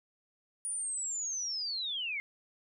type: linear sweep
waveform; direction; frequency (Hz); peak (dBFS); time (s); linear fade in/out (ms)
sine; down; 9610 to 2094; -33; 0.65-2.2; 0
effects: none